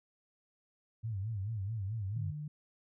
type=tone with vibrato; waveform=sine; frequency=104.3 Hz; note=G#2; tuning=8 cents sharp; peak=-34 dBFS; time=1.03-2.32 s; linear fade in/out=20 ms; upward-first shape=sine; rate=4.6 Hz; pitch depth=170 cents each way
type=tone; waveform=sine; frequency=149.7 Hz; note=D3; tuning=33 cents sharp; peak=-38 dBFS; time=2.16-2.48 s; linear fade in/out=5 ms
effects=none